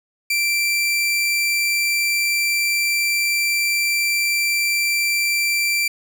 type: tone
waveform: sawtooth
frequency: 2349 Hz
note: D7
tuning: in tune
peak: -14 dBFS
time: 0.3-5.88 s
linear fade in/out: 5 ms
effects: none